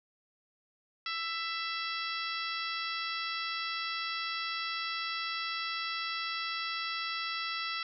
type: harmonic tone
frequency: 664 Hz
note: E5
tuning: 12 cents sharp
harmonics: 2 / 3 / 4 / 5 / 6 / 7 / 8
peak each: -38 / -40 / -41 / -42 / -43 / -43 / -44 dBFS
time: 1.06-7.83 s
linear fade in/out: 2 ms
effects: none